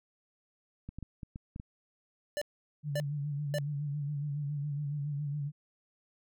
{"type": "clicks", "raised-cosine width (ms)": 5, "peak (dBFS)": -29, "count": 7, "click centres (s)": [0.89, 0.986, 1.027, 1.232, 1.359, 1.561, 1.599]}
{"type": "tone bursts", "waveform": "square", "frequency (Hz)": 587.3, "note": "D5", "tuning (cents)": 0, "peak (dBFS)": -32, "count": 3, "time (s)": [2.37, 3.585], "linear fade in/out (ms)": 0, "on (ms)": 45, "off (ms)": 540}
{"type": "tone with vibrato", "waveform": "sine", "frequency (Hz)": 145.1, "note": "D3", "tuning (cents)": -21, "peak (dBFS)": -32, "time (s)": [2.83, 5.52], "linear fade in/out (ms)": 50, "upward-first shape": "sine", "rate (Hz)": 7.2, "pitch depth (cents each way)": 55}
{"effects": []}